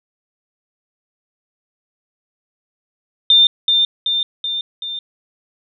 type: tone with echo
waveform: sine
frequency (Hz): 3603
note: A7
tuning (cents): +40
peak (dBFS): -7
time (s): 3.3-3.47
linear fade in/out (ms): 2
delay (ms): 380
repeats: 4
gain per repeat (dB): -4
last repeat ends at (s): 4.99
effects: none